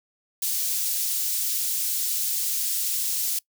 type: high-pass noise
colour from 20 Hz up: white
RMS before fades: -26 dBFS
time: 0.42-3.39 s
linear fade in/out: 5 ms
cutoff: 4800 Hz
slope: 12 dB/octave
effects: noise-tail reverb RT60 0.1 s tail -23 dB re dry